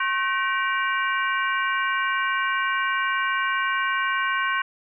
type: tone cluster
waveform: sine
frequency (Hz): 1081 / 1529 / 1890 / 2333 / 2825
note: C#6 / G6 / A#6 / D7 / F7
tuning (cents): -44 / -44 / +23 / -12 / +19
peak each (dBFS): -25 / -25 / -31 / -31 / -34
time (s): 0-4.62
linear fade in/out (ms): 5
effects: none